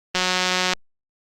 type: click train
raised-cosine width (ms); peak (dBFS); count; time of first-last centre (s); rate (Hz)
0.2; -3; 108; 0.15-0.735; 183
effects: Opus 32 kbps